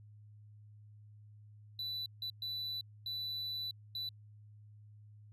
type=tone bursts at uneven times; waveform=triangle; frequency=3976 Hz; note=B7; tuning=11 cents sharp; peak=-36 dBFS; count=5; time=1.79-2.06 / 2.22-2.3 / 2.42-2.81 / 3.06-3.71 / 3.95-4.09 s; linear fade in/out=2 ms; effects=added 105 Hz sine -54 dBFS peak until 5.32 s + resampled to 32000 Hz